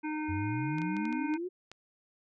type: harmonic tone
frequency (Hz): 306.8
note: D#4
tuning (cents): -24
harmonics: 1 / 3 / 5 / 7 / 8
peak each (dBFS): -33 / -40 / -45 / -47 / -45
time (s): 0.03-1.38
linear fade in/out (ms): 20
type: exponential sweep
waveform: sine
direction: up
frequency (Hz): 86.8 to 375.5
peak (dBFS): -33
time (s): 0.28-1.49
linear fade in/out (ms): 20
type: clicks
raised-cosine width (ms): 0.2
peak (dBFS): -29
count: 7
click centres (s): 0.784 / 0.818 / 0.967 / 1.054 / 1.127 / 1.339 / 1.716
effects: none